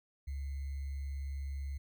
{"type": "tone with sample-and-hold", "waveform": "sine", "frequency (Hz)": 69.2, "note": "C#2", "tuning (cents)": -2, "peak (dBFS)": -36, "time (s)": [0.27, 1.78], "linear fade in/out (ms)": 10, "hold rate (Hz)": 2100, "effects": []}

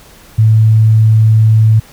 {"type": "tone", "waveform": "sine", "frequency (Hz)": 110, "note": "A2", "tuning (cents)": 0, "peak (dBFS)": -4, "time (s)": [0.38, 1.8], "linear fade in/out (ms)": 10, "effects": ["pink hiss -40 dBFS RMS until 1.92 s"]}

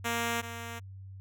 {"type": "tone pair in turn", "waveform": "5% pulse", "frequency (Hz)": [233.5, 232.6], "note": ["A#3", "A#3"], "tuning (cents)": [3, -4], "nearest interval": "unison", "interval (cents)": 7, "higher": "first", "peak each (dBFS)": [-18, -28], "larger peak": "first", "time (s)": [[0.04, 0.42], [0.42, 0.8]], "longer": "neither", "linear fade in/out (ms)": 20, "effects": ["added 96 Hz sine -43 dBFS peak until 1.2 s"]}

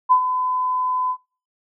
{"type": "tone with ADSR envelope", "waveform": "sine", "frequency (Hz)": 1011, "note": "B5", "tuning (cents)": 40, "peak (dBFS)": -9, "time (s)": [0.09, 1.17], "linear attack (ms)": 27, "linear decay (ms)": 82, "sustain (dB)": -10, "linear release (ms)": 68, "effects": ["noise-tail reverb RT60 0.4 s tail -25 dB re dry"]}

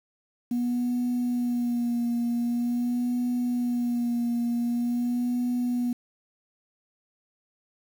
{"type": "tone with vibrato", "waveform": "sine", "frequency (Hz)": 241.1, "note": "B3", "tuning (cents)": -41, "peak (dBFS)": -22, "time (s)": [0.51, 5.93], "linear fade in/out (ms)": 5, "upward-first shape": "sine", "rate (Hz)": 0.45, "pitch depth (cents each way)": 30, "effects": ["tanh soft clip ceiling -21 dBFS", "8-bit"]}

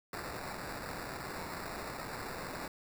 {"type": "noise with sample-and-hold", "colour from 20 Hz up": "blue", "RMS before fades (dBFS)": -42, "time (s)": [0.13, 2.68], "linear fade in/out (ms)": 2, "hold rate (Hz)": 3150, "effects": []}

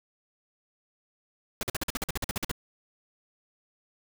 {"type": "noise bursts", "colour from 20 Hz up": "pink", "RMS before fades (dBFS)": -30, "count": 14, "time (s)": [1.61, 2.515], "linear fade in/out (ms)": 2, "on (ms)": 21, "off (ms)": 47, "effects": []}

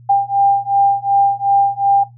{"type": "beating tone pair", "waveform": "sine", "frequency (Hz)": [795, 797.7], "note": ["G5", "G5"], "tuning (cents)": [24, 30], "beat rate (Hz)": 2.7, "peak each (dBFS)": -14, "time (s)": [0.09, 2.04], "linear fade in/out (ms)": 10, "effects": ["noise-tail reverb RT60 0.2 s tail -17 dB re dry", "added 120 Hz sine -39 dBFS peak until 2.17 s"]}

